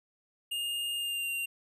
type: tone with pitch glide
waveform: square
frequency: 2830 to 2773 Hz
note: F7 to F7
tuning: +22 to -13 cents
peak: -32 dBFS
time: 0.51-1.46 s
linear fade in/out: 10 ms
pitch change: -35 cents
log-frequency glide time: 0.95-1.3 s
effects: none